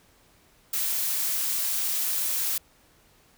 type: noise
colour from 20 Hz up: blue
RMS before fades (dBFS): -27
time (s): 0.73-2.58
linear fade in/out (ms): 5
effects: pink hiss -60 dBFS RMS until 3.37 s